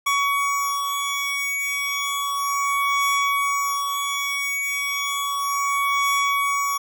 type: beating tone pair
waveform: 25% pulse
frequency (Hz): 1125 / 1125.33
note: C#6 / C#6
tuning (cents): +25 / +26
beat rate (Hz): 0.33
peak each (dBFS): -20 / -21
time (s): 0.06-6.78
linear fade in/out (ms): 10
effects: none